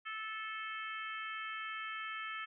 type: harmonic tone with a mistuned harmonic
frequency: 437.2 Hz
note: A4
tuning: 11 cents flat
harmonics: 3 / 4 / 5 / 6 / 7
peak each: -43 / -45 / -47 / -49 / -50 dBFS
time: 0.05-2.46 s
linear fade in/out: 20 ms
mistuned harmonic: 7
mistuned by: +33 cents
effects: none